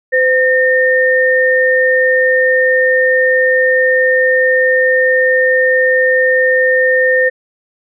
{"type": "tone pair together", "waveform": "sine", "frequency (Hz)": [512, 1824.6], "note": ["C5", "A#6"], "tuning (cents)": [-38, -38], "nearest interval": "octave + minor seventh", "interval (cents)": 2200, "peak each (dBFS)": -11, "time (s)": [0.12, 7.3], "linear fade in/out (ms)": 20, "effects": []}